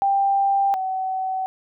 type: tone pair in turn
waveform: sine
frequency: 790 / 756.6 Hz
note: G5 / F#5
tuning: +13 / +38 cents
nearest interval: minor second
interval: 75 cents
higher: first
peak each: -16 / -22 dBFS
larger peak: first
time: 0.02-0.74 / 0.74-1.46 s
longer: neither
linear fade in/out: 0 ms
effects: none